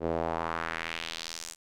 sawtooth tone with band-pass filter sweep, 82.4 Hz, E2, in tune, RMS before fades -34 dBFS, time 0-1.56 s, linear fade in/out 50 ms, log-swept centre 440 to 8100 Hz, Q 1.8, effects none

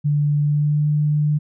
sine tone with pitch glide, 146.83 to 149.4 Hz, D3 to D3, 0 to +30 cents, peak -15 dBFS, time 0.04-1.39 s, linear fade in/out 20 ms, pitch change +30 cents, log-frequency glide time 0.42-0.86 s, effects none

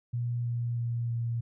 sine tone with pitch steps, 120 / 119.03 / 118.07 / 117.12 Hz, B2 / A#2 / A#2 / A#2, -49 / +37 / +23 / +9 cents, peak -28 dBFS, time 0.13-1.41 s, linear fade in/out 10 ms, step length 320 ms, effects none

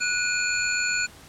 sine tone cluster, 1471 / 2429 / 2516 / 4344 / 7080 Hz, F#6 / D#7 / D#7 / C#8 / A8, -11 / -42 / +19 / -36 / +10 cents, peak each -26 / -29 / -31 / -31 / -31 dBFS, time 0-1.07 s, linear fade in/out 20 ms, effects pink hiss -48 dBFS RMS until 1.28 s + low-pass 12000 Hz 12 dB/octave

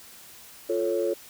sine chord, F augmented, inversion none, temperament equal, 349.2 / 440 / 554.4 Hz, F4 / A4 / C#5, 0 / 0 / 0 cents, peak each -27 dBFS, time 0.69-1.14 s, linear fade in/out 10 ms, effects tanh soft clip ceiling -15 dBFS + white hiss -48 dBFS RMS until 1.29 s

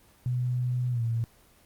sine tone with pitch glide, 124.4 to 115.4 Hz, B2 to A#2, +13 to -17 cents, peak -25 dBFS, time 0.26-1.24 s, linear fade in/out 0 ms, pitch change -130 cents, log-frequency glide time 0.91-1.02 s, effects pink hiss -59 dBFS RMS until 1.65 s + Opus 24 kbps

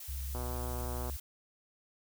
blue noise, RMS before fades -46 dBFS, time 0-1.2 s, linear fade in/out 5 ms
sine tone with pitch glide, 67.9 to 67.16 Hz, C#2 to C2, -35 to +46 cents, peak -36 dBFS, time 0.08-1.17 s, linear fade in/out 10 ms, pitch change -19 cents, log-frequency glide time 0.84-1.02 s
click train, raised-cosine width 1 ms, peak -28 dBFS, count 93, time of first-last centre 0.35-1.098 s, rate 123 Hz
effects none

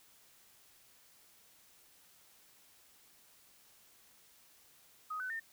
sine tone with pitch steps, 1254 / 1508.6 / 1814.9 Hz, D#6 / F#6 / A#6, +13 / +33 / -47 cents, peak -37 dBFS, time 5.1-5.4 s, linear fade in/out 10 ms, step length 100 ms, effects white hiss -64 dBFS RMS until 5.52 s

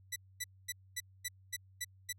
10% pulse tone bursts, 1975.5 Hz, B6, in tune, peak -27 dBFS, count 8, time 0.12-2.128 s, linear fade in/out 10 ms, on 41 ms, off 240 ms, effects added 95 Hz sine -59 dBFS peak until 2.18 s

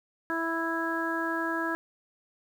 harmonic tone, 329.6 Hz, E4, in tune, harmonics 1 / 2 / 3 / 4 / 5, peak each -32 / -37 / -35 / -36 / -32 dBFS, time 0.3-1.75 s, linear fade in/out 0 ms, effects 9-bit

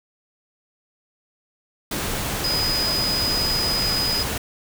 sine tone in noise, 4978 Hz, D#8, in tune, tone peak -21 dBFS, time 2.44-4.23 s, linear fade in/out 5 ms, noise pink, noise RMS -26 dBFS, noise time 1.91-4.38 s, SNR +2 dB, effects none

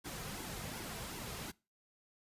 pink noise with flanger, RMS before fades -44 dBFS, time 0.04-1.52 s, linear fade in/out 20 ms, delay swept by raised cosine 1.6 to 3.6 ms, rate 2.7 Hz, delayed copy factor -0.55, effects noise-tail reverb RT60 0.3 s tail -23 dB re dry + resampled to 32000 Hz

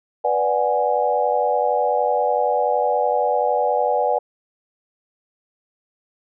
sine chord, G# half-diminished seventh, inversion first, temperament equal, 493.9 / 587.3 / 740 / 830.6 Hz, B4 / D5 / F#5 / G#5, 0 / 0 / 0 / 0 cents, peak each -22 dBFS, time 0.24-4.19 s, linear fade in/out 10 ms, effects none

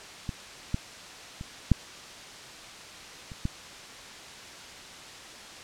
clicks, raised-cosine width 5 ms, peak -19 / -14 / -25 / -6 / -29 / -15 dBFS, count 6, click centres 0.292 / 0.744 / 1.411 / 1.717 / 3.318 / 3.454 s, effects white hiss -44 dBFS RMS until 5.63 s + low-pass 6000 Hz 12 dB/octave

